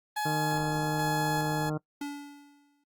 30% pulse tone with tremolo, 845 Hz, G#5, 30 cents sharp, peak -26 dBFS, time 0.16-1.7 s, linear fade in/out 10 ms, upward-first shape square, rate 1.2 Hz, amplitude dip 30%
harmonic tone, 153.3 Hz, D#3, 25 cents flat, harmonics 1 / 2 / 3 / 4 / 5 / 6 / 7 / 8 / 9, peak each -31 / -34 / -37 / -40 / -43 / -50 / -47 / -52 / -44 dBFS, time 0.25-1.78 s, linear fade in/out 10 ms
square tone with exponential decay, 286.9 Hz, D4, 40 cents flat, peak -32 dBFS, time 2.01-2.84 s, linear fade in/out 5 ms, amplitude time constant 180 ms
effects noise-tail reverb RT60 0.1 s tail -23 dB re dry + Opus 32 kbps

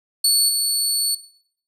25% pulse tone with level steps, 4435 Hz, C#8, in tune, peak -9 / -13 dBFS, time 0.24-1.15 s, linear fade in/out 5 ms, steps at 0.48 s, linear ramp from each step 20 ms, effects noise-tail reverb RT60 0.6 s tail -17 dB re dry

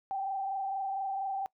sine tone with frequency modulation, 780 Hz, G5, 9 cents flat, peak -31 dBFS, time 0.11-1.46 s, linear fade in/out 0 ms, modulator 24.3 Hz, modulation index 0.81, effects noise-tail reverb RT60 0.1 s tail -23 dB re dry

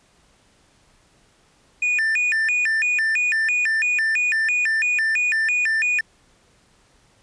triangle tone with vibrato, 2093 Hz, C7, in tune, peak -16 dBFS, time 1.82-6.01 s, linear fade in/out 5 ms, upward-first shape square, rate 3 Hz, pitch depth 280 cents each way, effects pink hiss -58 dBFS RMS until 7.22 s + resampled to 22050 Hz

